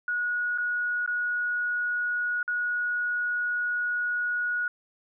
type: tone with dropouts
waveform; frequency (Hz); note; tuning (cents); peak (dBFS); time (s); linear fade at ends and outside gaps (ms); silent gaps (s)
sine; 1455; F#6; -29; -25; 0.08-4.68; 2; 0.577-0.583 / 1.062-1.076 / 2.429-2.478
effects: none